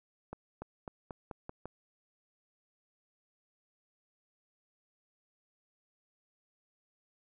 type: accelerating click train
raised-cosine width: 1 ms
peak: -27 dBFS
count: 7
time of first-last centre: 0.33-1.656 s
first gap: 290 ms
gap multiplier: 0.89
effects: none